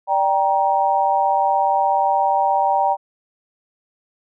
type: chord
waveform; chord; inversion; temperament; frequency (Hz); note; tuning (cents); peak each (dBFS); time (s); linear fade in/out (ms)
sine; G minor; second; just; 588 / 784 / 940.8; D5 / G5 / Bb5; +2 / 0 / +16; -23 / -17 / -19; 0.07-2.97; 50
effects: none